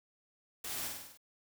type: noise with echo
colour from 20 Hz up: white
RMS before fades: -41 dBFS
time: 0.64-0.88 s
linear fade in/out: 5 ms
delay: 49 ms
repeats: 6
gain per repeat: -3 dB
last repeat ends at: 1.174 s
effects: none